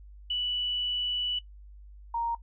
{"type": "tone pair in turn", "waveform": "sine", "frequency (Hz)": [2960, 932.3], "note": ["F#7", "A#5"], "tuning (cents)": [0, 0], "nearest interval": "octave + minor sixth", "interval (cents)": 2000, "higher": "first", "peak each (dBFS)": -27, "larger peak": "neither", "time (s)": [[0.3, 1.39], [2.14, 2.35]], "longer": "first", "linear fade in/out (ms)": 5, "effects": ["noise-tail reverb RT60 0.1 s tail -17 dB re dry", "added 50 Hz sine -46 dBFS peak until 2.42 s"]}